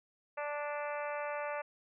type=harmonic tone; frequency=293.2 Hz; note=D4; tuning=3 cents flat; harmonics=2 / 3 / 4 / 5 / 6 / 7 / 8 / 9; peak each=-38 / -42 / -44 / -46 / -48 / -49 / -50 / -51 dBFS; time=0.37-1.62 s; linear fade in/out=10 ms; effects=none